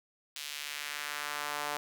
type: tone with high-pass filter sweep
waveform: sawtooth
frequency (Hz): 146.83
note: D3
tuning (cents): 0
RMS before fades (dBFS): -38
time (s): 0.36-1.77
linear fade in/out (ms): 0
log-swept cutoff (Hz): 3300 to 790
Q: 1.2
effects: none